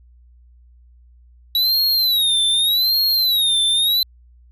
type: tone with vibrato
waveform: square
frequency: 3890 Hz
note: B7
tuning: 27 cents flat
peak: -15 dBFS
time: 1.55-4.03 s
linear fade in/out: 2 ms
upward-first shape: sine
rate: 0.84 Hz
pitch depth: 160 cents each way
effects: added 60 Hz sine -46 dBFS peak until 4.51 s